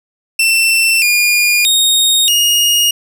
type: tone with pitch steps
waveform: sawtooth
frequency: 2685 / 2426 / 3723 / 2864 Hz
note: E7 / D#7 / A#7 / F7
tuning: +31 / -44 / -3 / +43 cents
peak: -6 dBFS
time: 0.39-2.91 s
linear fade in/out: 5 ms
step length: 630 ms
effects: none

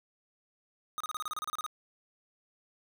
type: tone bursts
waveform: square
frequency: 1244.5 Hz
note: D#6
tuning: in tune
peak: -34 dBFS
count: 13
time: 0.98-1.664 s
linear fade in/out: 0 ms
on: 24 ms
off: 31 ms
effects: none

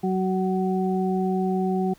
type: harmonic tone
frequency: 187.3 Hz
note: F#3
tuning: 21 cents sharp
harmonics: 1 / 2 / 4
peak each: -23 / -26 / -29 dBFS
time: 0.03-1.94 s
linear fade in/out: 10 ms
effects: pink hiss -56 dBFS RMS until 1.98 s

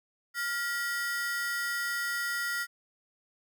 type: ring-modulated tone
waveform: 45% pulse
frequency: 1661.2 Hz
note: G#6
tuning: in tune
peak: -27 dBFS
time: 0.34-2.67 s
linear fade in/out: 50 ms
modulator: 259 Hz
effects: none

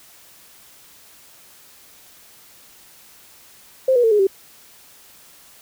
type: tone with pitch steps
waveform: sine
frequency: 523.3 / 485.4 / 450.3 / 417.7 / 387.5 Hz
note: C5 / B4 / A4 / G#4 / G4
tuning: 0 / -30 / +40 / +10 / -20 cents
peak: -12 dBFS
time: 3.88-4.27 s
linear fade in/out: 5 ms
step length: 78 ms
effects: white hiss -48 dBFS RMS until 5.61 s

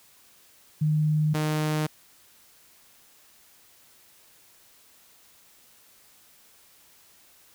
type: tone pair in turn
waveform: sine / sawtooth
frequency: 153 / 153.58 Hz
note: D#3 / D#3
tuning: -29 / -22 cents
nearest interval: unison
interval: 7 cents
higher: second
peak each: -20 dBFS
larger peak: neither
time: 0.81-1.34 / 1.34-1.87 s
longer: neither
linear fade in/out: 10 ms
effects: white hiss -57 dBFS RMS until 7.54 s

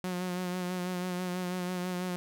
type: tone with vibrato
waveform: sawtooth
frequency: 180.8 Hz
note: F#3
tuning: 40 cents flat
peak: -28 dBFS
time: 0.04-2.16 s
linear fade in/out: 0 ms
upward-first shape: sine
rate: 6.1 Hz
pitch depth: 30 cents each way
effects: none

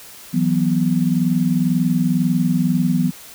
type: chord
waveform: sine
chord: E suspended second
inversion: none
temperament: equal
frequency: 164.81 / 185 / 246.9 Hz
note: E3 / F#3 / B3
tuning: 0 / 0 / 0 cents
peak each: -19 dBFS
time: 0.33-3.11 s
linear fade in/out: 20 ms
effects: white hiss -40 dBFS RMS until 3.34 s

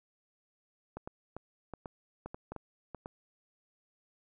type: clicks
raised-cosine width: 1 ms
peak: -27 dBFS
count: 11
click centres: 0.97 / 1.075 / 1.366 / 1.737 / 1.858 / 2.26 / 2.345 / 2.52 / 2.563 / 2.947 / 3.059 s
effects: none

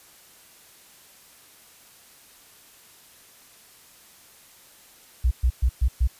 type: tone bursts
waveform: sine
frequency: 61.74 Hz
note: B1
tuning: in tune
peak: -16 dBFS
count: 5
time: 5.24-6.075 s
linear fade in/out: 10 ms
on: 71 ms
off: 120 ms
effects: white hiss -52 dBFS RMS until 6.19 s + resampled to 32000 Hz

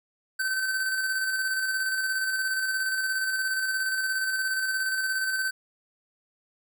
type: tone with tremolo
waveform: square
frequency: 1538 Hz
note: G6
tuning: 33 cents flat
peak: -25 dBFS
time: 0.39-5.51 s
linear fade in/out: 10 ms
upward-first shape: square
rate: 17 Hz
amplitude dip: 30%
effects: none

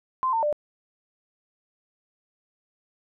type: tone with pitch steps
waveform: sine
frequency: 1038 / 903 / 594 Hz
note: C6 / A5 / D5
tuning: -14 / +45 / +20 cents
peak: -21 dBFS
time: 0.23-0.527 s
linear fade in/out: 0 ms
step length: 99 ms
effects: none

